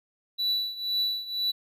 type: tone with tremolo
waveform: triangle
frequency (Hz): 3951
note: B7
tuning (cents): 0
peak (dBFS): -21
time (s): 0.38-1.52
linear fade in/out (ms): 20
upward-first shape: triangle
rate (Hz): 2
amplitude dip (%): 85
effects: none